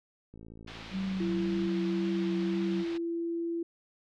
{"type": "click train", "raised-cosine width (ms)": 3, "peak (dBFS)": -36, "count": 75, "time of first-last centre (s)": [0.34, 1.673], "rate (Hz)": 55.5}
{"type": "low-pass noise", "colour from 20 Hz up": "white", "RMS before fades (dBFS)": -47, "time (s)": [0.67, 2.98], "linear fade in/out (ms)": 10, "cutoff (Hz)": 3900, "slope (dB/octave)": 24}
{"type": "tone with vibrato", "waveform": "sine", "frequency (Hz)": 189.2, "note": "F#3", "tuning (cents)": 39, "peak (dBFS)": -30, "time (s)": [0.91, 2.85], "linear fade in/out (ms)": 50, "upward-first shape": "triangle", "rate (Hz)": 1.9, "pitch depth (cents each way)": 31}
{"type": "tone", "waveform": "sine", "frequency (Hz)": 336.9, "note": "E4", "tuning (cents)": 38, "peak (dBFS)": -30, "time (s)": [1.2, 3.63], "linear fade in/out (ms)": 5}
{"effects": []}